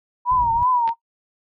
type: tone with vibrato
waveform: sine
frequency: 962 Hz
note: B5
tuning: 46 cents flat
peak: -16 dBFS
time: 0.25-0.94 s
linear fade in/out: 50 ms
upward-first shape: triangle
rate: 2.8 Hz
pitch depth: 110 cents each way
type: low-pass noise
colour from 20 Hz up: pink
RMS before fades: -33 dBFS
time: 0.31-0.63 s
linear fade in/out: 0 ms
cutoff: 130 Hz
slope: 12 dB/octave
type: clicks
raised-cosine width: 0.3 ms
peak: -18 dBFS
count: 2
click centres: 0.877 / 0.891 s
effects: noise-tail reverb RT60 0.1 s tail -17 dB re dry